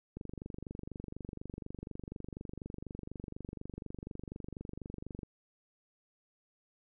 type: click train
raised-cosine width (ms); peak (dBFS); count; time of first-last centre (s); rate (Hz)
3; -29; 123; 0.17-5.232; 24.1
effects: none